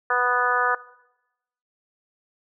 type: harmonic tone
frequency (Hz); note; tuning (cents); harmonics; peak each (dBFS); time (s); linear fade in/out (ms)
246.9; B3; 0; 2 / 3 / 4 / 5 / 6 / 7; -28 / -28 / -27 / -24 / -24 / -27; 0.1-0.75; 5
effects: noise-tail reverb RT60 0.9 s tail -19 dB re dry